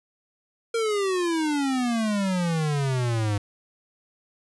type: exponential sweep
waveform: square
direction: down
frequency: 466.2 to 100.5 Hz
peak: -23 dBFS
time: 0.74-3.38 s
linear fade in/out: 5 ms
effects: resampled to 24000 Hz